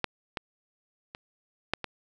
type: clicks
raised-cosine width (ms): 0.3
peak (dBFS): -10 / -15 / -23 / -9 / -17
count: 5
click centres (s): 0.043 / 0.372 / 1.149 / 1.736 / 1.843
effects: none